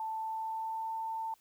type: tone with pitch glide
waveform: sine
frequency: 883 to 894.3 Hz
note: A5 to A5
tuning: +6 to +28 cents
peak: -34 dBFS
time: 0-1.34 s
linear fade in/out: 2 ms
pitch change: +22 cents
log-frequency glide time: 0.12-0.95 s
effects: white hiss -68 dBFS RMS until 1.4 s